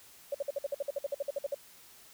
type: tone bursts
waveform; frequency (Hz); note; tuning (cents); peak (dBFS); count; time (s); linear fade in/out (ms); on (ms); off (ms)
sine; 564; C#5; +30; -29; 16; 0.32-1.546; 5; 26; 54
effects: white hiss -56 dBFS RMS until 2.13 s